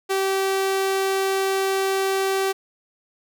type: tone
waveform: sawtooth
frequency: 386.4 Hz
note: G4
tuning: 25 cents flat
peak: -16 dBFS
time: 0.09-2.53 s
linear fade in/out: 20 ms
effects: none